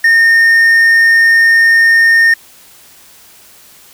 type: tone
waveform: triangle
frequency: 1830 Hz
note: A#6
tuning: 32 cents flat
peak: -3 dBFS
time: 0.04-2.34 s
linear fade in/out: 5 ms
effects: white hiss -41 dBFS RMS until 3.93 s